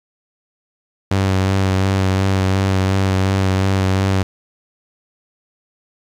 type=tone with vibrato; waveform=sawtooth; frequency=95.7 Hz; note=G2; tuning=41 cents flat; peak=-10 dBFS; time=1.11-4.23 s; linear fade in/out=5 ms; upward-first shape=sine; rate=2.8 Hz; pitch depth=23 cents each way; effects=low-pass 7000 Hz 12 dB/octave + 8-bit